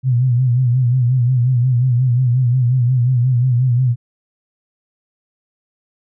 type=tone with vibrato; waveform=sine; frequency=124.8 Hz; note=B2; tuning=19 cents sharp; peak=-11 dBFS; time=0.03-3.96 s; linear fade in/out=50 ms; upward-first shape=sine; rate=5.6 Hz; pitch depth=86 cents each way; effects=none